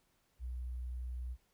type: tone with sample-and-hold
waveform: sine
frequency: 61.74 Hz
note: B1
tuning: in tune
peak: -38 dBFS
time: 0.39-1.37 s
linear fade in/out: 50 ms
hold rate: 11025 Hz
effects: pink hiss -75 dBFS RMS until 1.53 s